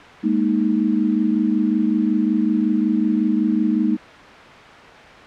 sine chord, Ab suspended second, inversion none, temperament equal, 207.7 / 233.1 / 311.1 Hz, Ab3 / Bb3 / Eb4, 0 / 0 / 0 cents, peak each -20 dBFS, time 0.23-3.97 s, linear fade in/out 20 ms, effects white hiss -39 dBFS RMS until 5.26 s + low-pass 2000 Hz 12 dB/octave

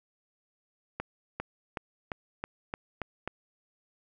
accelerating click train, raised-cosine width 0.5 ms, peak -18 dBFS, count 8, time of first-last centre 1-3.276 s, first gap 400 ms, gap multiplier 0.93, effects none

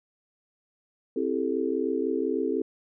sine chord, A minor seventh, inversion first, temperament just, 264 / 330 / 396 / 440 Hz, C4 / E4 / G4 / A4, +16 / +2 / +18 / 0 cents, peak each -30 dBFS, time 1.16-2.62 s, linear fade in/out 5 ms, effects none

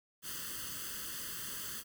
white noise with comb filter, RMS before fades -42 dBFS, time 0.22-1.84 s, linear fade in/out 50 ms, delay 0.64 ms, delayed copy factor +1, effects none

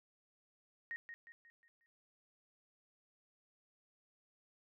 sine tone with echo, 1864.7 Hz, A#6, in tune, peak -40 dBFS, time 0.91-0.96 s, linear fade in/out 0 ms, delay 180 ms, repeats 5, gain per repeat -7 dB, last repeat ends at 1.86 s, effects none

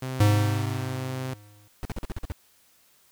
sawtooth tone, 130 Hz, C3, 11 cents flat, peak -26 dBFS, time 0.02-1.34 s, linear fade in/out 5 ms
square tone with exponential decay, 103.83 Hz, G#2, in tune, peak -16 dBFS, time 0.2-1.68 s, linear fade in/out 5 ms, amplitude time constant 320 ms
brown noise bursts, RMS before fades -30 dBFS, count 8, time 1.83-2.32 s, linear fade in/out 0 ms, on 21 ms, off 46 ms
effects white hiss -61 dBFS RMS until 3.11 s

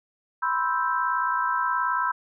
sine chord, C major seventh, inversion third, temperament equal, 987.8 / 1046.5 / 1318.5 / 1568 Hz, B5 / C6 / E6 / G6, 0 / 0 / 0 / 0 cents, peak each -26 / -30 / -27 / -29 dBFS, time 0.42-2.12 s, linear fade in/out 10 ms, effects none

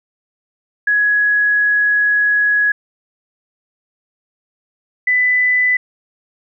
sine tone pair in turn, 1675 / 1996.2 Hz, G#6 / B6, +14 / +18 cents, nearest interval minor third, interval 304 cents, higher second, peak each -11 dBFS, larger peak neither, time 0.87-2.72 / 5.07-5.77 s, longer first, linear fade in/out 5 ms, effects none

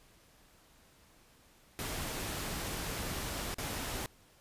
pink noise with dropouts, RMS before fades -38 dBFS, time 1.79-4.06 s, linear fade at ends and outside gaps 0 ms, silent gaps 3.543-3.584 s, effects pink hiss -63 dBFS RMS until 4.4 s + resampled to 32000 Hz

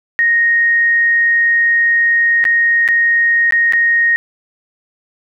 sine tone with dropouts, 1864.7 Hz, A#6, in tune, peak -9 dBFS, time 0.19-4.16 s, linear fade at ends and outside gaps 0 ms, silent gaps 2.441-2.452 / 2.878-2.887 / 3.508-3.523 / 3.724-3.734 s, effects none

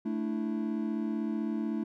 triangle chord, A suspended fourth, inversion none, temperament equal, 220 / 293.7 / 329.6 Hz, A3 / D4 / E4, 0 / 0 / 0 cents, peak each -30 / -34 / -34 dBFS, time 0.05-1.84 s, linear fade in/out 10 ms, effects none

